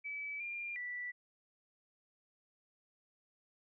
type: tone with pitch steps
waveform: sine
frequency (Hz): 2297 / 2396 / 1965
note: D7 / D7 / B6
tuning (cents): -39 / +34 / -9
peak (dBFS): -39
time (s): 0.04-1.12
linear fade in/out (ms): 20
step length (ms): 360
effects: none